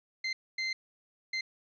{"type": "tone bursts at uneven times", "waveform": "30% pulse", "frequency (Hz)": 2077, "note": "C7", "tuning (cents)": -13, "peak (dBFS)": -28, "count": 3, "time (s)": [[0.24, 0.33], [0.58, 0.73], [1.33, 1.41]], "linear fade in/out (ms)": 5, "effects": ["resampled to 16000 Hz", "11-bit"]}